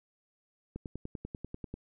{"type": "click train", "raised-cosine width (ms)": 3, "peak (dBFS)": -26, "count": 11, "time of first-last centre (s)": [0.76, 1.74], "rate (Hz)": 10.2, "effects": []}